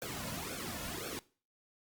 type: noise with flanger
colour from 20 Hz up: pink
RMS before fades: -41 dBFS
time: 0.02-1.19 s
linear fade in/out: 0 ms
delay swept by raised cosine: 1 to 2.6 ms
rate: 1.9 Hz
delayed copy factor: -1
effects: noise-tail reverb RT60 0.4 s tail -21 dB re dry + Opus 48 kbps